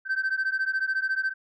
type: beating tone pair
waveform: sine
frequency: 1543 / 1557 Hz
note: G6 / G6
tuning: -28 / -12 cents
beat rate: 14 Hz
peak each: -25 / -26 dBFS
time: 0.05-1.34 s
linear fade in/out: 50 ms
effects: tanh soft clip ceiling -21 dBFS